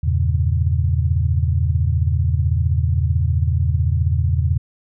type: chord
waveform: sine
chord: E diminished seventh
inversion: none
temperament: equal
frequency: 82.41 / 98 / 116.54 / 138.59 Hz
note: E2 / G2 / Bb2 / Db3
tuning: 0 / 0 / 0 / 0 cents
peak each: -17 / -23 / -22 / -23 dBFS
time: 0.03-4.58 s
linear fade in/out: 10 ms
effects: none